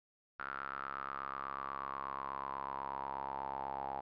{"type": "tone with band-pass filter sweep", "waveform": "sawtooth", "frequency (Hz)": 68.2, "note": "C#2", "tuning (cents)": -28, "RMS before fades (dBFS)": -42, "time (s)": [0.39, 4.01], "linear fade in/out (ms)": 10, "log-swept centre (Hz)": [1400, 820], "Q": 8, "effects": ["resampled to 11025 Hz"]}